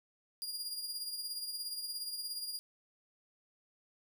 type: tone with tremolo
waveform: sawtooth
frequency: 4831 Hz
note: D8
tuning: 48 cents sharp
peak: -33 dBFS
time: 0.42-2.59 s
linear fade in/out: 0 ms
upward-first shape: triangle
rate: 17 Hz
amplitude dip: 60%
effects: none